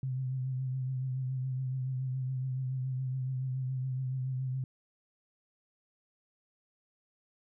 sine tone with vibrato, 130 Hz, C3, 11 cents flat, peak -31 dBFS, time 0.03-4.64 s, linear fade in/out 2 ms, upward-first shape triangle, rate 7.1 Hz, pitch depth 44 cents each way, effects none

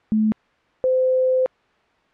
sine tone pair in turn, 216.5 / 514.9 Hz, A3 / C5, -28 / -28 cents, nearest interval octave + minor third, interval 1500 cents, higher second, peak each -15 dBFS, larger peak neither, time 0.12-0.32 / 0.84-1.46 s, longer second, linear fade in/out 0 ms, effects white hiss -59 dBFS RMS until 2.13 s + low-pass 2000 Hz 12 dB/octave

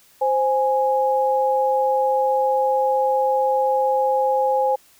sine tone pair together, 522.9 / 830 Hz, C5 / G#5, -1 / -1 cents, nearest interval minor sixth, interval 800 cents, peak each -19 dBFS, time 0.21-4.76 s, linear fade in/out 10 ms, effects white hiss -54 dBFS RMS until 4.99 s

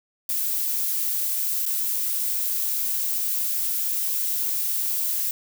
violet noise with dropouts, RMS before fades -25 dBFS, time 0.29-5.31 s, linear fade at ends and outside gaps 2 ms, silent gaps 1.655-1.662 s, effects none

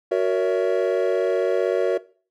triangle chord, F# dominant seventh, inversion none, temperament equal with one note detuned, 370 / 466.2 / 563.7 / 659.3 Hz, F#4 / A#4 / C#5 / E5, 0 / 0 / +29 / 0 cents, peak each -20 / -21 / -22 / -24 dBFS, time 0.11-1.98 s, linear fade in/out 10 ms, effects noise-tail reverb RT60 0.4 s tail -19 dB re dry

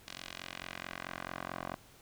10% pulse tone with band-pass filter sweep, 44.58 Hz, F1, 36 cents sharp, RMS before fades -44 dBFS, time 0.08-1.76 s, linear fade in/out 0 ms, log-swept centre 4100 to 940 Hz, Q 1.1, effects pink hiss -59 dBFS RMS until 2.01 s

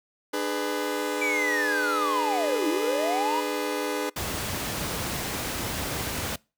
sawtooth chord, G# diminished, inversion second, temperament just, 299 / 415.3 / 498.4 Hz, D4 / G#4 / B4, +31 / 0 / +16 cents, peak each -27 dBFS, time 0.33-4.1 s, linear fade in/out 10 ms
triangle linear two-way sweep, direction down then up, 2349 to 296.8 to 992 Hz, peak -23 dBFS, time 1.21-3.41 s, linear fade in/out 10 ms, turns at 2.68 s
pink noise, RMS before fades -30 dBFS, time 4.16-6.36 s, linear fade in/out 5 ms
effects noise-tail reverb RT60 0.3 s tail -25 dB re dry + high-pass 60 Hz 12 dB/octave

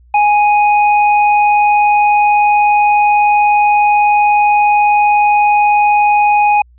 square tone, 830.6 Hz, G#5, in tune, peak -8 dBFS, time 0.14-6.62 s, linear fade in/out 5 ms, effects added 60 Hz sine -42 dBFS peak until 6.78 s + resampled to 8000 Hz

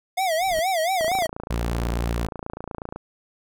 square tone with vibrato, 698 Hz, F5, 1 cent flat, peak -21 dBFS, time 0.17-1.27 s, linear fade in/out 10 ms, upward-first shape sine, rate 4.3 Hz, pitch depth 180 cents each way
brown noise with exponential growth, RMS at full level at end -33 dBFS, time 0.26-0.59 s, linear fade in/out 0 ms, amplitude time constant 70 ms
click train, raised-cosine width 1 ms, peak -18 dBFS, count 56, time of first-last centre 1.01-2.96 s, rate 28.2 Hz
sawtooth tone, 58.2 Hz, A#1, 2 cents flat, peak -19 dBFS, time 1.5-2.27 s, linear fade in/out 10 ms
effects none

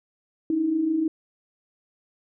sine tone pair together, 293.7 / 320.3 Hz, D4 / E4, 0 / -50 cents, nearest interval major second, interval 150 cents, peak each -30 / -21 dBFS, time 0.5-1.08 s, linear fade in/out 2 ms, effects none

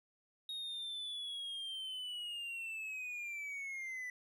triangle linear sweep, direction down, 3756 to 1975.5 Hz, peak -39 dBFS, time 0.49-4.1 s, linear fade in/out 2 ms, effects none

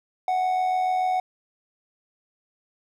triangle tone with amplitude modulation, 740 Hz, F#5, in tune, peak -17 dBFS, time 0.28-1.2 s, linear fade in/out 2 ms, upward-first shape sine, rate 86.9 Hz, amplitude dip 40%, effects none

